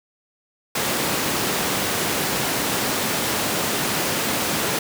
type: high-pass noise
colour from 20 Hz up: pink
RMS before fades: -23 dBFS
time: 0.75-4.79 s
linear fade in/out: 5 ms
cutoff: 170 Hz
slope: 12 dB/octave
effects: none